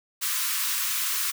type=high-pass noise; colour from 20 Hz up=white; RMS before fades=-27 dBFS; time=0.21-1.32 s; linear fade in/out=20 ms; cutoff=990 Hz; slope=96 dB/octave; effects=none